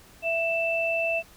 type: tone pair together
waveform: sine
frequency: 663.2 / 2653 Hz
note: E5 / E7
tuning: +10 / +10 cents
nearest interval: 2 octaves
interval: 2400 cents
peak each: -26 dBFS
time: 0.22-1.23 s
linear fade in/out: 50 ms
effects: pink hiss -53 dBFS RMS until 1.36 s